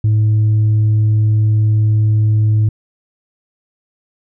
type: tone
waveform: sine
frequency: 107.6 Hz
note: A2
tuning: 38 cents flat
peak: -7 dBFS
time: 0.04-2.69 s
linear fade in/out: 5 ms
effects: tanh soft clip ceiling -8 dBFS